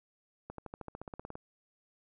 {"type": "accelerating click train", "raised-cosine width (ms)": 1, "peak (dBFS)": -28, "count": 14, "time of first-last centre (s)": [0.5, 1.354], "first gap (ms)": 83, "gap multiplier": 0.96, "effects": []}